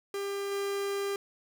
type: tone with level steps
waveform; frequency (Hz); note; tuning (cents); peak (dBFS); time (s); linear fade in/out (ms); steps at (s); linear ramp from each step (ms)
45% pulse; 398.7; G4; +29; -32 / -30; 0.14-1.16; 2; 0.51; 10
effects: none